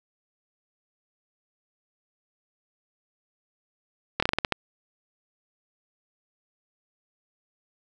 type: slowing click train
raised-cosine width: 0.3 ms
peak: -6 dBFS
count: 8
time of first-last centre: 4.2-4.523 s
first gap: 25 ms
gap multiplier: 1.2
effects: none